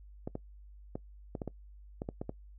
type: clicks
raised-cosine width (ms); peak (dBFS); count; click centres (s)
2; -23; 10; 0.275 / 0.354 / 0.955 / 1.352 / 1.418 / 1.477 / 2.019 / 2.089 / 2.215 / 2.294
effects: noise-tail reverb RT60 0.1 s tail -22 dB re dry + added 50 Hz sine -50 dBFS peak until 2.58 s